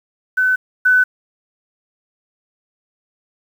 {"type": "tone pair in turn", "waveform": "sine", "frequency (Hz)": [1511, 1502.6], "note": ["F#6", "F#6"], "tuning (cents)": [36, 26], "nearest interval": "unison", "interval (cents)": 10, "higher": "first", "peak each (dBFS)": [-12, -9], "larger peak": "second", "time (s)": [[0.37, 0.56], [0.85, 1.04]], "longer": "neither", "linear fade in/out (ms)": 10, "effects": ["7-bit"]}